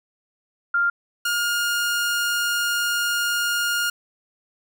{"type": "tone pair in turn", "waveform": ["sine", "sawtooth"], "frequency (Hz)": [1396.9, 1418], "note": ["F6", "F6"], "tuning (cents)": [0, 26], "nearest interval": "unison", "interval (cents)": 26, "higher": "second", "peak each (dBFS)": -17, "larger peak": "neither", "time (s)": [[0.74, 0.9], [1.25, 3.9]], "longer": "second", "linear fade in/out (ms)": 5, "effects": []}